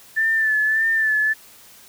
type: tone with vibrato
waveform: sine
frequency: 1760 Hz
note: A6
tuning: in tune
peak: -16 dBFS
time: 0.16-1.34 s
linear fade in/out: 20 ms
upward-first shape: sine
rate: 1.7 Hz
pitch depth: 41 cents each way
effects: white hiss -47 dBFS RMS until 1.88 s